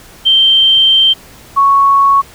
sine tone pair in turn, 3136 / 1108.7 Hz, G7 / C#6, 0 / 0 cents, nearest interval octave + tritone, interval 1800 cents, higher first, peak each -5 dBFS, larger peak neither, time 0.25-1.14 / 1.56-2.22 s, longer first, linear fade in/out 20 ms, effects pink hiss -38 dBFS RMS until 2.34 s

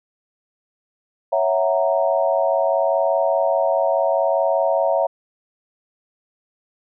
sine chord, F# dominant seventh, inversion second, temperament equal, 554.4 / 659.3 / 740 / 932.3 Hz, C#5 / E5 / F#5 / A#5, 0 / 0 / 0 / 0 cents, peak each -20 / -19 / -24 / -25 dBFS, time 1.32-5.07 s, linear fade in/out 10 ms, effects none

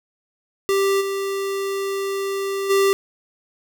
square tone with level steps, 392.6 Hz, G4, 3 cents sharp, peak -17 / -23 / -15 dBFS, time 0.69-2.93 s, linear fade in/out 0 ms, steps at 1 / 2.69 s, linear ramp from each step 20 ms, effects none

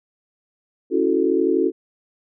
sine chord, F# minor seventh, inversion second, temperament equal, 277.2 / 329.6 / 370 / 440 Hz, C#4 / E4 / F#4 / A4, 0 / 0 / 0 / 0 cents, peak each -23 / -21 / -20 / -22 dBFS, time 0.9-1.72 s, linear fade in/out 50 ms, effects none

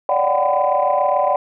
sine tone cluster, 570 / 597 / 730 / 768 / 1007 Hz, C#5 / D5 / F#5 / G5 / B5, +48 / +28 / -24 / -36 / +33 cents, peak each -20 dBFS, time 0.09-1.36 s, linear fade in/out 2 ms, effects tanh soft clip ceiling -6 dBFS

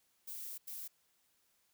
violet noise bursts at uneven times, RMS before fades -45 dBFS, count 2, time 0.27-0.58 / 0.67-0.88 s, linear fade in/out 10 ms, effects white hiss -75 dBFS RMS until 1.73 s

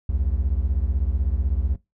triangle beating tone pair, 61 / 77 Hz, B1 / D#2, -21 / -17 cents, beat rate 16 Hz, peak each -20 / -22 dBFS, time 0.09-1.76 s, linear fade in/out 5 ms, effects noise-tail reverb RT60 0.2 s tail -20 dB re dry

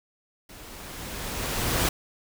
pink noise with level ramp, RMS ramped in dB -46 to -23 dBFS, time 0.49-1.89 s, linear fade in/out 5 ms, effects none

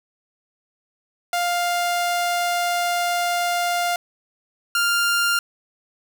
sawtooth tone pair in turn, 701 / 1397.6 Hz, F5 / F6, +6 / +1 cents, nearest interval octave, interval 1195 cents, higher second, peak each -16 / -14 dBFS, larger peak second, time 1.33-3.96 / 4.75-5.39 s, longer first, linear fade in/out 2 ms, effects 9-bit

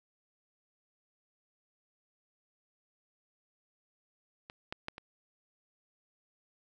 clicks, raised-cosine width 0.3 ms, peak -29 / -21 / -20 / -28 dBFS, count 4, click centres 4.499 / 4.725 / 4.884 / 4.981 s, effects none

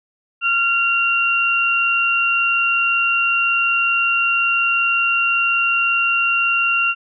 sine tone pair together, 1382.7 / 2761 Hz, F6 / F7, -18 / -20 cents, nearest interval octave, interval 1198 cents, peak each -19 / -16 dBFS, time 0.41-6.95 s, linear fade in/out 50 ms, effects none

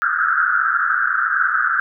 pink band-pass noise, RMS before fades -18 dBFS, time 0.02-1.8 s, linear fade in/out 0 ms, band 1300 to 1600 Hz, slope 96 dB/octave, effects none

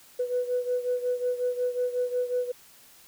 sine beating tone pair, 493.9 / 499.4 Hz, B4 / B4, 0 / +19 cents, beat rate 5.5 Hz, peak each -26 / -30 dBFS, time 0.19-2.52 s, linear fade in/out 10 ms, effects tanh soft clip ceiling -18 dBFS + white hiss -54 dBFS RMS until 3.07 s

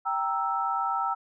sine chord, E diminished, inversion first, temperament equal, 784 / 932.3 / 1318.5 Hz, G5 / Bb5 / E6, 0 / 0 / 0 cents, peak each -30 / -31 / -28 dBFS, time 0.05-1.15 s, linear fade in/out 20 ms, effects none

